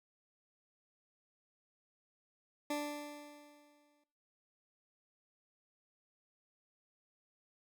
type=tone with exponential decay; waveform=20% pulse; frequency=293.7 Hz; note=D4; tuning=in tune; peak=-29 dBFS; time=2.7-4.04 s; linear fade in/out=5 ms; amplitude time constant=290 ms; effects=noise-tail reverb RT60 0.5 s tail -18 dB re dry